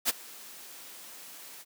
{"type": "noise with ADSR envelope", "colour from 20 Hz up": "white", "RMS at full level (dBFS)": -24, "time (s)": [0.05, 1.65], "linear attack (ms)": 41, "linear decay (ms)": 23, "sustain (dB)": -23, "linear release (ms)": 40, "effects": ["high-pass 200 Hz 12 dB/octave"]}